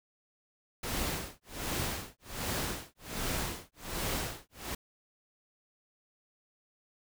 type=noise with tremolo; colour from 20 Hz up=pink; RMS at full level=-33 dBFS; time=0.83-4.75 s; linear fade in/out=5 ms; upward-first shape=sine; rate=1.3 Hz; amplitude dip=100%; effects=none